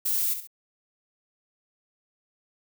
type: noise with echo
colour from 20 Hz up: violet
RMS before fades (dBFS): -26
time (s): 0.05-0.34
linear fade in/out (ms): 10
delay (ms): 67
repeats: 2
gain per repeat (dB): -9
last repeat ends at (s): 0.474
effects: none